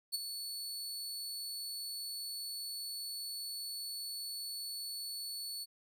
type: tone with ADSR envelope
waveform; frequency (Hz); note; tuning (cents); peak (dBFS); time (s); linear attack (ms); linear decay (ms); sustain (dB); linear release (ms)
sawtooth; 4435; C#8; 0; -28; 0.12-5.66; 27; 19; -9; 34
effects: none